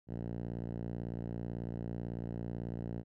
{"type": "tone with band-pass filter", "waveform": "5% pulse", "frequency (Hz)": 58.1, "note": "A#1", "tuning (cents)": -5, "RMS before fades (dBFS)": -40, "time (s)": [0.07, 3.04], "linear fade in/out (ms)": 50, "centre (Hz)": 130, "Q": 1, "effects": []}